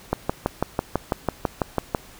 click train, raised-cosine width 1 ms, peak -6 dBFS, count 12, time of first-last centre 0.13-1.948 s, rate 6.05 Hz, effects pink hiss -47 dBFS RMS until 2.19 s

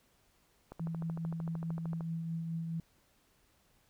click train, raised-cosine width 1 ms, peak -31 dBFS, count 18, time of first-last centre 0.72-2.008 s, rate 13.2 Hz
sine tone with tremolo, 164.81 Hz, E3, in tune, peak -33 dBFS, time 0.8-2.8 s, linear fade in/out 2 ms, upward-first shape triangle, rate 4.7 Hz, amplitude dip 35%
effects pink hiss -70 dBFS RMS until 3.89 s

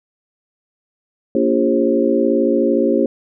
sine tone cluster, 233.9 / 287.4 / 346.4 / 404.2 / 535 Hz, A#3 / D4 / F4 / G#4 / C5, +6 / -37 / -14 / -47 / +38 cents, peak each -19 dBFS, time 1.35-3.06 s, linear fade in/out 2 ms, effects none

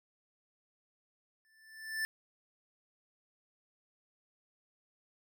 square tone with exponential growth, 1763 Hz, A6, 3 cents sharp, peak -31 dBFS, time 1.45-2.05 s, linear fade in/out 0 ms, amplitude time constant 130 ms, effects none

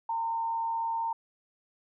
sine tone with frequency modulation, 915 Hz, A#5, 32 cents flat, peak -28 dBFS, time 0.09-1.13 s, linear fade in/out 5 ms, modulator 96 Hz, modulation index 0.31, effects none

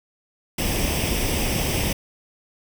pink noise with comb filter, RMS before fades -23 dBFS, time 0.58-1.93 s, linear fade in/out 5 ms, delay 0.36 ms, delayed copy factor +0.65, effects none

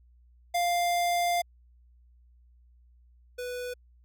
square tone pair in turn, 698.5 / 493.9 Hz, F5 / B4, 0 / 0 cents, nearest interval tritone, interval 600 cents, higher first, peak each -25 / -34 dBFS, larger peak first, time 0.54-1.42 / 3.38-3.74 s, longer first, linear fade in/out 10 ms, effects added 60 Hz sine -56 dBFS peak until 4.04 s

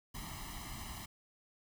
pink noise with comb filter, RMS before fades -45 dBFS, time 0.14-1.06 s, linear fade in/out 10 ms, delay 0.99 ms, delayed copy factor +1, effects none

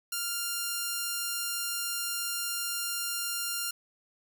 5% pulse tone, 1396.9 Hz, F6, in tune, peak -19 dBFS, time 0.12-3.71 s, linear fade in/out 5 ms, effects 10-bit

